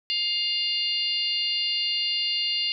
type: harmonic tone with a mistuned harmonic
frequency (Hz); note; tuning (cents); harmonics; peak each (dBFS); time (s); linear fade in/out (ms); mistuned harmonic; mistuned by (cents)
704; F5; +14; 3 / 4 / 5 / 6 / 7; -37 / -26 / -35 / -30 / -30; 0.1-2.72; 0; 7; -73
effects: none